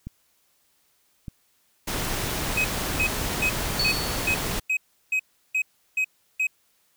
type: click train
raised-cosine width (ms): 5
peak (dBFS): -22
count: 4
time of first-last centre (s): 0.07-3.706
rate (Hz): 0.825
type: noise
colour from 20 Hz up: pink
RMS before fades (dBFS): -28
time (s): 1.87-4.6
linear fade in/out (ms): 10
type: tone bursts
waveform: triangle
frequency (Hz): 2534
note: D#7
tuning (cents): +31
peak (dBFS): -19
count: 10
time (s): 2.57-6.47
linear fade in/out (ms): 5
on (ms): 75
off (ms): 350
type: tone with exponential decay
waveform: sine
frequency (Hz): 4440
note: C#8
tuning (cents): +2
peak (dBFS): -21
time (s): 3.79-4.58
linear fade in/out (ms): 5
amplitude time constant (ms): 170
effects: white hiss -66 dBFS RMS until 6.96 s